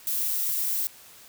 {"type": "noise", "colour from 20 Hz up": "violet", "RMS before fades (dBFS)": -27, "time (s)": [0.07, 0.87], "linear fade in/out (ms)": 0, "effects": ["white hiss -50 dBFS RMS until 1.28 s"]}